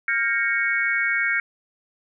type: chord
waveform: sine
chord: G half-diminished seventh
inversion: third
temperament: equal with one note detuned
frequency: 1396.9 / 1608.3 / 1864.7 / 2217 Hz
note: F6 / G6 / Bb6 / Db7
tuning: 0 / +44 / 0 / 0 cents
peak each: -28 / -25 / -26 / -23 dBFS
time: 0.08-1.4 s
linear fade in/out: 2 ms
effects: none